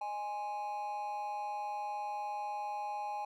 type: tone with amplitude modulation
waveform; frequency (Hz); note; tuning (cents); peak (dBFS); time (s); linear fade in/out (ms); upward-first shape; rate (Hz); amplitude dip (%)
triangle; 829; G#5; -3; -31; 0.01-3.25; 5; sine; 217; 65
effects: none